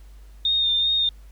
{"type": "tone with vibrato", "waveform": "sine", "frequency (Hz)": 3657, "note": "A#7", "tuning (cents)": -34, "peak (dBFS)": -18, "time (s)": [0.45, 1.09], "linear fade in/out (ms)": 2, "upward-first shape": "sine", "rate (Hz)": 2.6, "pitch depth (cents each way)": 26, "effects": ["added 50 Hz sine -42 dBFS peak until 1.31 s", "pink hiss -59 dBFS RMS until 1.31 s"]}